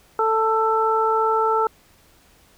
harmonic tone, 442.9 Hz, A4, 11 cents sharp, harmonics 1 / 2 / 3, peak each -21 / -21 / -21 dBFS, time 0.19-1.67 s, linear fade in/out 2 ms, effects pink hiss -55 dBFS RMS until 2.57 s

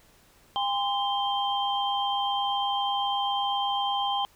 sine tone cluster, 805 / 1033 / 3154 Hz, G5 / C6 / G7, +46 / -22 / +10 cents, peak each -27 / -31 / -30 dBFS, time 0.56-4.25 s, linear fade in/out 0 ms, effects pink hiss -59 dBFS RMS until 4.35 s

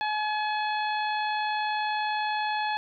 harmonic tone, 850 Hz, G#5, 40 cents sharp, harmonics 1 / 2 / 3 / 4 / 5, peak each -27 / -33 / -37 / -39 / -41 dBFS, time 0.01-2.77 s, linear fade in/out 0 ms, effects none

